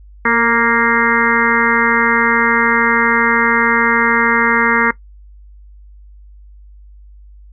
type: harmonic tone with a mistuned harmonic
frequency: 233.1 Hz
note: A#3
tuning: in tune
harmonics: 1 / 2 / 4 / 5 / 6 / 7 / 8 / 9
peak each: -19 / -19 / -19 / -19 / -19 / -19 / -19 / -19 dBFS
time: 0.25-4.91 s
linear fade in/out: 5 ms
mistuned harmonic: 2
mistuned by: -21 cents
effects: noise-tail reverb RT60 0.1 s tail -18 dB re dry + added 50 Hz sine -37 dBFS peak until 7.52 s